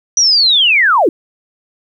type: linear sweep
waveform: sine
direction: down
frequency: 5920 to 273.4 Hz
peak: -7 dBFS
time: 0.17-1.09 s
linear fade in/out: 2 ms
effects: 8-bit